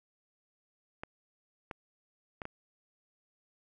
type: clicks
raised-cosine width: 0.5 ms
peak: -24 dBFS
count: 4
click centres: 1.035 / 1.712 / 2.418 / 2.454 s
effects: none